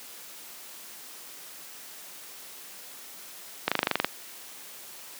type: slowing click train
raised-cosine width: 0.3 ms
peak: -6 dBFS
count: 10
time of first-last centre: 3.68-4.046 s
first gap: 36 ms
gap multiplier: 1.03
effects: white hiss -45 dBFS RMS until 5.19 s + high-pass 200 Hz 12 dB/octave